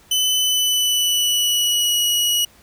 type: tone with pitch glide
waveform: sawtooth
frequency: 3018 to 2912 Hz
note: F#7 to F#7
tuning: +34 to -28 cents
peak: -13 dBFS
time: 0.11-2.45 s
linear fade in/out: 5 ms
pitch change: -62 cents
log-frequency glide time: 0.36-1.97 s
effects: pink hiss -51 dBFS RMS until 2.62 s